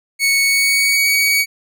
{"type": "tone with pitch glide", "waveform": "sawtooth", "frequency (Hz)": [2217, 2254], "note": ["C#7", "C#7"], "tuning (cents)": [0, 28], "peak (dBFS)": -9, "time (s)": [0.19, 1.46], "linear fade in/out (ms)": 50, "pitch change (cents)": 28, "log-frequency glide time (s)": [0.42, 1.08], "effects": []}